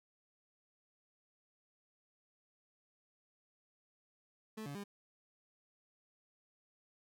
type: tone with pitch steps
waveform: 30% pulse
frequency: 218 / 142.4 / 201.8 Hz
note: A3 / C#3 / G#3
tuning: -16 / +47 / -49 cents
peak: -40 dBFS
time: 4.57-4.84 s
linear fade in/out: 10 ms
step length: 90 ms
effects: none